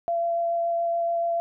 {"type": "tone with vibrato", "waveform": "sine", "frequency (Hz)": 680, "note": "F5", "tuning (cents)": -46, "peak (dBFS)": -22, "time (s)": [0.08, 1.4], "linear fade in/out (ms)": 0, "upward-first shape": "sine", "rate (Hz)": 7, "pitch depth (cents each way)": 8, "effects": []}